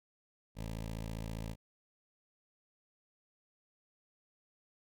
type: tone with notch filter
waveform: 15% pulse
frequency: 55 Hz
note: A1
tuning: in tune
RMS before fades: -41 dBFS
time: 0.55-1.56 s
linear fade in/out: 50 ms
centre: 1400 Hz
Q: 1.9
effects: none